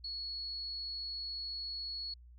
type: tone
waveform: sine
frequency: 4366 Hz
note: C#8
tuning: 27 cents flat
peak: -38 dBFS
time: 0.04-2.14 s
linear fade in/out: 5 ms
effects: added 60 Hz sine -53 dBFS peak until 2.38 s